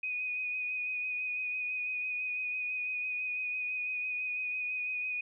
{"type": "tone with vibrato", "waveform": "sine", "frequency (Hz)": 2489, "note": "D#7", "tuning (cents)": 0, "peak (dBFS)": -32, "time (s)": [0.03, 5.21], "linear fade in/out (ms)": 5, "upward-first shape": "sine", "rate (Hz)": 6, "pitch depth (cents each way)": 21, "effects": []}